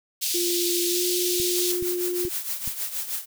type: high-pass noise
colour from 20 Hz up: pink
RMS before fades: -26 dBFS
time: 0.21-1.73 s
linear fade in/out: 20 ms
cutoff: 3400 Hz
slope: 24 dB/octave
type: tone with pitch glide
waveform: sine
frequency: 349.2 to 356.1 Hz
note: F4 to F4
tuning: 0 to +34 cents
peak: -25 dBFS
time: 0.34-2.29 s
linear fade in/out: 10 ms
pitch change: +34 cents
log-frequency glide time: 0.91-1 s
type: click train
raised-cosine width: 5 ms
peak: -24 dBFS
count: 4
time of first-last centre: 1.4-2.677 s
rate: 2.35 Hz
type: noise with tremolo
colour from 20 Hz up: blue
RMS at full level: -27 dBFS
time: 1.54-3.26 s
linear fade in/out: 50 ms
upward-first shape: triangle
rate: 6.4 Hz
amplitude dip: 75%
effects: none